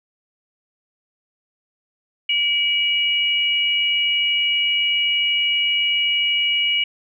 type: tone pair together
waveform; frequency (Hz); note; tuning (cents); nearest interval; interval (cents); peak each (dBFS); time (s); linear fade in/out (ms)
sine; 2303 / 2902; D7 / F#7; -34 / -34; major third; 400; -21 / -18; 2.29-6.84; 5
effects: none